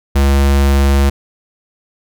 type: tone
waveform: square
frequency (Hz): 69.3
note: C#2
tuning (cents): 0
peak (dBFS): -9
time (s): 0.15-1.1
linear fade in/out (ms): 10
effects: none